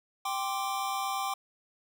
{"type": "chord", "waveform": "square", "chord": "G suspended fourth", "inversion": "none", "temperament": "equal", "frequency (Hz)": [784, 1046.5, 1174.7], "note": ["G5", "C6", "D6"], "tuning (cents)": [0, 0, 0], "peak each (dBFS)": [-34, -37, -36], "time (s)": [0.25, 1.34], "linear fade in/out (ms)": 5, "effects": []}